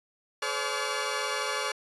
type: tone cluster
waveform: 15% pulse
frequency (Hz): 428.1 / 516 / 569 / 1150 / 1414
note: A4 / C5 / C#5 / D6 / F6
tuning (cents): -47 / -24 / +45 / -37 / +21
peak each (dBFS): -29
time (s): 0.42-1.72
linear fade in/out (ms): 5
effects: resampled to 24000 Hz